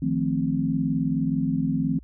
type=chord; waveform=sine; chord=F dominant seventh; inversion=third; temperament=equal; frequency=155.56 / 174.61 / 220 / 261.6 Hz; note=Eb3 / F3 / A3 / C4; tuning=0 / 0 / 0 / 0 cents; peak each=-27 / -28 / -29 / -25 dBFS; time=0.02-1.99 s; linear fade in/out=5 ms; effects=added 60 Hz sine -44 dBFS peak until 2.03 s